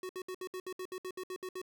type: tone bursts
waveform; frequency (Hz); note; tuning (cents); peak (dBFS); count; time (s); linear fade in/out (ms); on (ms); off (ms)
square; 370; F#4; 0; -39; 13; 0.03-1.616; 2; 62; 65
effects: none